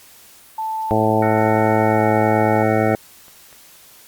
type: tone with pitch glide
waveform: sine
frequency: 880 to 853 Hz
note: A5 to G#5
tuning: 0 to +46 cents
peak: -21 dBFS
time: 0.58-2.63 s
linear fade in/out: 5 ms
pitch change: -54 cents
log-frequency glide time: 1.83-2.03 s
type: harmonic tone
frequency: 108.9 Hz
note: A2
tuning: 17 cents flat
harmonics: 1 / 2 / 3 / 4 / 5 / 6 / 7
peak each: -22 / -22 / -22 / -22 / -22 / -22 / -22 dBFS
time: 0.91-2.95 s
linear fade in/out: 0 ms
type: chord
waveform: sine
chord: F# dominant seventh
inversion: third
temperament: just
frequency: 1332 / 1480 / 1850 / 2220 Hz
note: E6 / F#6 / A#6 / C#7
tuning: +18 / 0 / -14 / +2 cents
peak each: -31 dBFS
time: 1.22-2.95 s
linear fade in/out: 5 ms
type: clicks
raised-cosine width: 0.5 ms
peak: -30 dBFS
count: 3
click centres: 2.777 / 3.282 / 3.528 s
effects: white hiss -46 dBFS RMS until 4.07 s + Opus 48 kbps